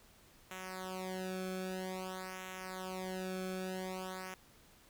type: tone with flanger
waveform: sawtooth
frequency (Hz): 186.4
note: F#3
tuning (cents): +13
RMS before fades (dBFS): -42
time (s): 0.51-4.34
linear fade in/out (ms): 0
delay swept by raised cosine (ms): 0.21 to 1.04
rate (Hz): 0.51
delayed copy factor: -0.95
effects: pink hiss -63 dBFS RMS until 4.89 s